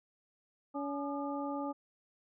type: harmonic tone with a mistuned harmonic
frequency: 283.5 Hz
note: C#4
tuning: 39 cents sharp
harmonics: 1 / 2 / 3 / 4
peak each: -37 / -41 / -41 / -44 dBFS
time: 0.74-1.73 s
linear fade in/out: 20 ms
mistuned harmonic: 4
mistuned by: +110 cents
effects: none